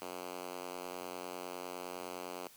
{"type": "tone with high-pass filter", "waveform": "5% pulse", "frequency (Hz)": 89.9, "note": "F#2", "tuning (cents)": -49, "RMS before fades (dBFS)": -44, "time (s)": [0.02, 2.47], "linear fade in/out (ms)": 0, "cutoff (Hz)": 320, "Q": 0.97, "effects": ["white hiss -59 dBFS RMS until 2.56 s"]}